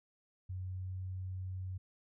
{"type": "tone with pitch glide", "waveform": "sine", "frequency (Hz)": [92.5, 93.09], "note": ["F#2", "F#2"], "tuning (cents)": [0, 11], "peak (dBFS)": -38, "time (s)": [0.49, 1.78], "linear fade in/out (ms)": 10, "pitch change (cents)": 11, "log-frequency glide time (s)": [0.61, 0.97], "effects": []}